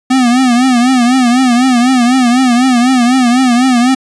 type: tone with vibrato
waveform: square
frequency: 249.6 Hz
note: B3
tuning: 19 cents sharp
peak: -7 dBFS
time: 0.1-3.95 s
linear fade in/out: 10 ms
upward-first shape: triangle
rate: 4 Hz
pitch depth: 120 cents each way
effects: resampled to 22050 Hz